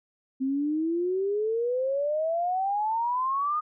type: exponential sweep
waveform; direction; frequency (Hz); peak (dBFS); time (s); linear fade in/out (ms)
sine; up; 260 to 1243; -24; 0.4-3.61; 20
effects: none